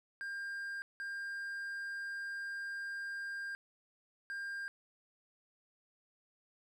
triangle tone bursts at uneven times, 1600 Hz, G6, 35 cents sharp, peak -37 dBFS, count 3, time 0.21-0.82 / 1-3.55 / 4.3-4.68 s, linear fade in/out 0 ms, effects none

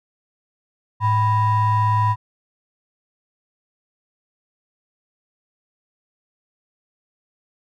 triangle ring-modulated tone, 440 Hz, A4, in tune, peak -10 dBFS, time 1-2.16 s, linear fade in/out 50 ms, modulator 548 Hz, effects none

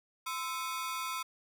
sawtooth ring-modulated tone, 1174.7 Hz, D6, in tune, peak -28 dBFS, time 0.26-1.23 s, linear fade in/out 10 ms, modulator 146 Hz, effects none

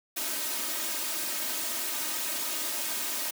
white noise with comb filter, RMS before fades -32 dBFS, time 0.16-3.31 s, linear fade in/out 10 ms, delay 3.2 ms, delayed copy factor +0.95, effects high-pass 200 Hz 12 dB/octave

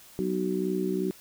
harmonic tone, 62.6 Hz, B1, 24 cents sharp, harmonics 3 / 4 / 5 / 6, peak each -30 / -37 / -32 / -29 dBFS, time 0.19-1.11 s, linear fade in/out 0 ms, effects white hiss -52 dBFS RMS until 1.2 s

